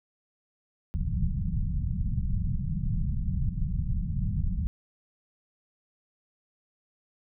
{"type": "low-pass noise", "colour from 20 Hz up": "pink", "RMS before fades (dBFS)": -28, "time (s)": [0.94, 4.67], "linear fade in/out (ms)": 0, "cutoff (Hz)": 190, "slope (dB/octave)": 48, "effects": []}